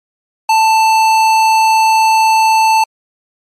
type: tone with tanh clipping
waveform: sine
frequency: 884 Hz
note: A5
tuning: 8 cents sharp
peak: -9 dBFS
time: 0.49-2.84 s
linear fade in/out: 5 ms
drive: 18 dB
effects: MP3 64 kbps